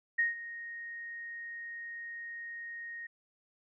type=tone with ADSR envelope; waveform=sine; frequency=1864.7 Hz; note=A#6; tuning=in tune; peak=-24 dBFS; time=0.18-3.07 s; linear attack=13 ms; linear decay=150 ms; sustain=-16 dB; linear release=8 ms; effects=none